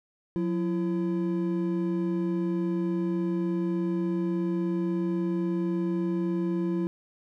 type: tone pair together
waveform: triangle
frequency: 180.1 / 336.5 Hz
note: F#3 / E4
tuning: -46 / +36 cents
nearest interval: major seventh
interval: 1082 cents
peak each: -26 dBFS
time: 0.36-6.87 s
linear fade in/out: 0 ms
effects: none